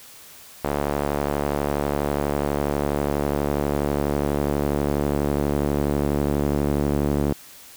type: tone with band-pass filter sweep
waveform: sawtooth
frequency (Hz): 72.2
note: D2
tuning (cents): -29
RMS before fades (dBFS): -23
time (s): 0.64-7.33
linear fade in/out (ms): 5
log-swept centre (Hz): 650 to 320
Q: 0.93
effects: white hiss -45 dBFS RMS until 7.76 s